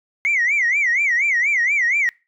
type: tone with vibrato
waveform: sine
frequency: 2100 Hz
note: C7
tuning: 6 cents sharp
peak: -14 dBFS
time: 0.25-2.09 s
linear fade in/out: 0 ms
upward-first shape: sine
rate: 4.2 Hz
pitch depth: 210 cents each way
effects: noise-tail reverb RT60 0.3 s tail -26 dB re dry + tanh soft clip ceiling -12 dBFS